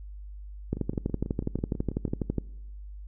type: two click trains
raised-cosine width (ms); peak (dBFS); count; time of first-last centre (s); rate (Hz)
3; -22 / -14; 9 / 21; 0.77-2.079 / 0.73-2.383; 6.11 / 12.1
effects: noise-tail reverb RT60 1.0 s tail -23 dB re dry + added 50 Hz sine -39 dBFS peak until 3.07 s